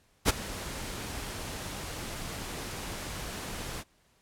pink noise with ADSR envelope, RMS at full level -20 dBFS, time 0.25-3.84 s, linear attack 44 ms, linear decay 17 ms, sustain -18 dB, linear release 46 ms, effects pink hiss -67 dBFS RMS until 4.21 s + low-pass 12000 Hz 12 dB/octave

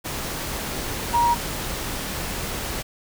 sine tone in noise, 947 Hz, A#5, 27 cents sharp, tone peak -16 dBFS, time 1.13-1.35 s, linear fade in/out 20 ms, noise pink, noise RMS -29 dBFS, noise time 0.04-2.83 s, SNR +10 dB, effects none

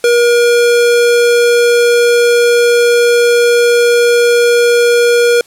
square tone, 477 Hz, A#4, 40 cents sharp, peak -7 dBFS, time 0.04-5.41 s, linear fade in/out 2 ms, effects white hiss -45 dBFS RMS until 5.46 s + low-pass 11000 Hz 12 dB/octave

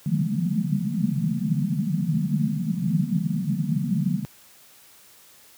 pink band-pass noise, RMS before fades -24 dBFS, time 0.06-4.25 s, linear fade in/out 0 ms, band 140 to 230 Hz, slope 96 dB/octave, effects white hiss -52 dBFS RMS until 5.57 s + high-pass 60 Hz 12 dB/octave

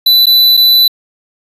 square tone with dropouts, 3986 Hz, B7, 15 cents sharp, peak -5 dBFS, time 0.06-0.88 s, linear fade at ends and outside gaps 5 ms, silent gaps 0.258-0.267 / 0.569-0.573 s, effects resampled to 32000 Hz

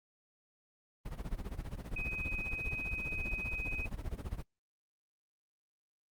brown noise with tremolo, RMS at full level -37 dBFS, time 1.05-4.43 s, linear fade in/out 10 ms, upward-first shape sine, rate 15 Hz, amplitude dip 85%
sine tone, 2522 Hz, D#7, 23 cents sharp, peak -36 dBFS, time 1.96-3.86 s, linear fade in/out 5 ms
effects noise-tail reverb RT60 0.1 s tail -21 dB re dry + Opus 32 kbps

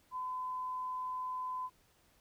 sine tone, 1015 Hz, B5, 47 cents sharp, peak -36 dBFS, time 0.11-1.7 s, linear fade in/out 50 ms, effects pink hiss -69 dBFS RMS until 2.2 s

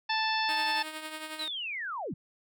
harmonic tone, 880 Hz, A5, in tune, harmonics 1 / 2 / 3 / 4 / 5 / 6, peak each -30 / -33 / -35 / -36 / -37 / -38 dBFS, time 0.09-0.83 s, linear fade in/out 10 ms
5% pulse tone with tremolo, 311.7 Hz, D#4, 3 cents sharp, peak -24 dBFS, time 0.49-1.48 s, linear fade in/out 0 ms, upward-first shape triangle, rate 11 Hz, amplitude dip 60%
sine linear sweep, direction down, 4100 to 111.3 Hz, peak -33 dBFS, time 1.39-2.14 s, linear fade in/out 5 ms
effects none

